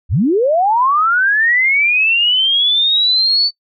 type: linear sweep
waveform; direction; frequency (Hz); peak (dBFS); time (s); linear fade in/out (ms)
sine; up; 51 to 4524; -10; 0.09-3.51; 50
effects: noise-tail reverb RT60 0.1 s tail -24 dB re dry